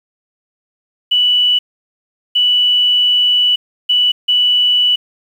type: tone bursts at uneven times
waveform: sine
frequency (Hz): 2960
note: F#7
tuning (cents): 0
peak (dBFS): -9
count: 4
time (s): 1.11-1.59 / 2.35-3.56 / 3.89-4.12 / 4.28-4.96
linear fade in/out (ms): 10
effects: 7-bit